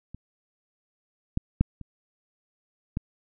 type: clicks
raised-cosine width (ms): 5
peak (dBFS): -27 / -12 / -7 / -27 / -15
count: 5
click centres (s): 0.146 / 1.374 / 1.61 / 1.813 / 2.971
effects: none